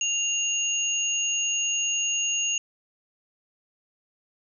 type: tone pair together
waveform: sine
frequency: 2794 / 6645 Hz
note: F7 / G#8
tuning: 0 / 0 cents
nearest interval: octave + minor third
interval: 1500 cents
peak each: -26 dBFS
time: 0.01-2.58 s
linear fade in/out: 2 ms
effects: none